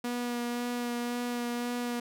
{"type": "tone with vibrato", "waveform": "sawtooth", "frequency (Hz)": 241.3, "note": "B3", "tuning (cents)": -40, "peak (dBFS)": -27, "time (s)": [0.04, 2], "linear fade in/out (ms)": 5, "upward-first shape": "sine", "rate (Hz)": 1.9, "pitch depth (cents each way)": 13, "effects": []}